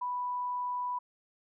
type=tone; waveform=sine; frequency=987.8 Hz; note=B5; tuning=in tune; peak=-31 dBFS; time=0.01-0.99 s; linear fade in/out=10 ms; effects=none

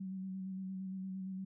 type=tone with vibrato; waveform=sine; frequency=189.4 Hz; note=F#3; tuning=41 cents sharp; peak=-39 dBFS; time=0-1.45 s; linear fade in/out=10 ms; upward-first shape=square; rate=8.7 Hz; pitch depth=19 cents each way; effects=none

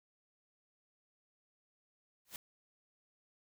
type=noise with exponential growth; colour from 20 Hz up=white; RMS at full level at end=-41 dBFS; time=2.25-2.36 s; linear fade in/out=1 ms; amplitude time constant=23 ms; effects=none

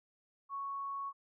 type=tone; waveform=sine; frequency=1108.7 Hz; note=C#6; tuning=in tune; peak=-37 dBFS; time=0.49-1.13 s; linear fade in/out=50 ms; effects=none

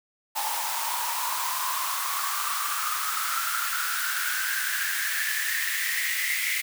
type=noise with high-pass filter sweep; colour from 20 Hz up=white; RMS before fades=-28 dBFS; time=0.35-6.62 s; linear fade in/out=20 ms; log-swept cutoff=850 to 2100 Hz; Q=9.5; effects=none

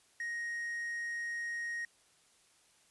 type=tone with quantisation; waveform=triangle; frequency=1874 Hz; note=A#6; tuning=9 cents sharp; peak=-34 dBFS; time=0.2-1.85 s; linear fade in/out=2 ms; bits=10; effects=white hiss -67 dBFS RMS until 2.9 s + resampled to 24000 Hz

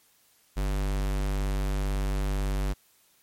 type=tone; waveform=square; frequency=49 Hz; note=G1; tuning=in tune; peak=-26 dBFS; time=0.56-2.74 s; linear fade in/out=20 ms; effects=white hiss -63 dBFS RMS until 3.22 s + MP3 64 kbps

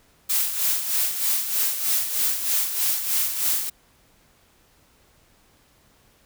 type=noise with tremolo; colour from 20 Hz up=blue; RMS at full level=-21 dBFS; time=0.29-3.7 s; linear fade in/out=10 ms; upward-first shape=sine; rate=3.2 Hz; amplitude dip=60%; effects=pink hiss -59 dBFS RMS until 6.25 s

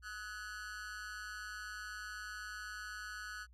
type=tone with amplitude modulation; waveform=45% pulse; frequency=1480 Hz; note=F#6; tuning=in tune; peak=-39 dBFS; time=0.02-3.47 s; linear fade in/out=50 ms; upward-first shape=sine; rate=208 Hz; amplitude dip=100%; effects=added 60 Hz sine -58 dBFS peak until 3.53 s + low-pass 9000 Hz 12 dB/octave

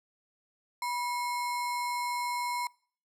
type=tone with sample-and-hold; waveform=sine; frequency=977 Hz; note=B5; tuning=19 cents flat; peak=-30 dBFS; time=0.82-2.67 s; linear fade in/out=2 ms; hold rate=3150 Hz; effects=noise-tail reverb RT60 0.5 s tail -25 dB re dry + low-pass 12000 Hz 12 dB/octave

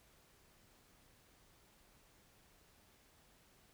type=silence; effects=pink hiss -68 dBFS RMS until 3.73 s

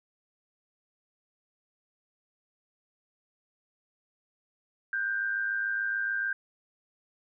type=tone pair together; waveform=sine; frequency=1480 / 1586.9 Hz; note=F#6 / G6; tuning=0 / +21 cents; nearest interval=minor second; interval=121 cents; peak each=-36 / -28 dBFS; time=4.93-6.33 s; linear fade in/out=2 ms; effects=none

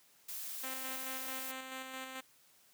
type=noise; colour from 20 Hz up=blue; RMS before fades=-43 dBFS; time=0.28-1.52 s; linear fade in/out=10 ms
type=tone with tremolo; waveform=5% pulse; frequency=261.6 Hz; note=C4; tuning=in tune; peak=-30 dBFS; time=0.63-2.21 s; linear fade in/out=10 ms; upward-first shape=square; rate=4.6 Hz; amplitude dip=35%
effects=white hiss -66 dBFS RMS until 2.73 s + high-pass 100 Hz 12 dB/octave

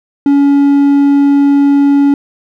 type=tone; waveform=triangle; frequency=282 Hz; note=C#4; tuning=30 cents sharp; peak=-3 dBFS; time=0.26-2.14 s; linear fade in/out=2 ms; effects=none

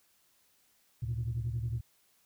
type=tone cluster; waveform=sine; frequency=72 / 114.2 / 125.2 Hz; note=D2 / A#2 / B2; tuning=-34 / -35 / +24 cents; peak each=-39 / -32 / -37 dBFS; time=1.02-1.81 s; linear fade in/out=10 ms; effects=tanh soft clip ceiling -26 dBFS + white hiss -69 dBFS RMS until 2.25 s

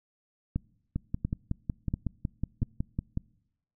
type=two click trains; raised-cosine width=5 ms; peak=-17 / -16 dBFS; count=13 / 4; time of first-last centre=0.96-3.174 / 0.56-2.629 s; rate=5.42 / 1.45 Hz; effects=noise-tail reverb RT60 0.9 s tail -26 dB re dry

